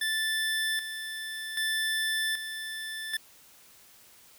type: tone with tremolo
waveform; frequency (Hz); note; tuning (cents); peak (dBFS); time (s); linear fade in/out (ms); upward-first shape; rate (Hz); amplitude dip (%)
25% pulse; 1760; A6; 0; -23; 0.01-3.17; 5; square; 0.64; 60
effects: white hiss -56 dBFS RMS until 4.38 s